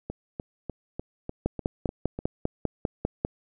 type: two click trains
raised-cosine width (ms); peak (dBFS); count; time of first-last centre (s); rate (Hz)
2; -11 / -19; 10 / 8; 1.46-3.249 / 0.1-2.19; 5.03 / 3.35
effects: none